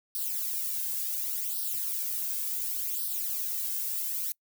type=noise with flanger; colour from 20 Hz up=violet; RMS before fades=-32 dBFS; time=0.15-4.32 s; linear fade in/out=0 ms; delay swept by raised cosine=0.21 to 1.91 ms; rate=0.69 Hz; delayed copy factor=+0.75; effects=noise-tail reverb RT60 0.1 s tail -26 dB re dry